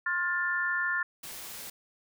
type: harmonic tone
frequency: 353.4 Hz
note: F4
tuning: 21 cents sharp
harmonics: 3 / 4 / 5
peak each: -36 / -31 / -29 dBFS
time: 0.06-1.03 s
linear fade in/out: 5 ms
type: noise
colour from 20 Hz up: white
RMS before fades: -42 dBFS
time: 1.23-1.7 s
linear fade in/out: 5 ms
effects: none